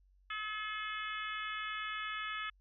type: harmonic tone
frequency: 428.3 Hz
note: A4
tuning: 47 cents flat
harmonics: 3 / 4 / 5 / 6 / 7 / 8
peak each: -41 / -43 / -45 / -47 / -48 / -49 dBFS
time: 0.3-2.5 s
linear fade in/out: 5 ms
effects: added 47 Hz sine -64 dBFS peak until 2.6 s